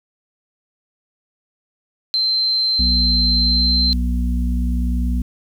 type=tone; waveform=sine; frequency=4111 Hz; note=C8; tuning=31 cents flat; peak=-15 dBFS; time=2.14-3.93 s; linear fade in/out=0 ms
type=harmonic tone; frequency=60.6 Hz; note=B1; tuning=32 cents flat; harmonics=1 / 3 / 4; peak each=-17 / -27 / -25 dBFS; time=2.79-5.22 s; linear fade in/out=5 ms
effects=8-bit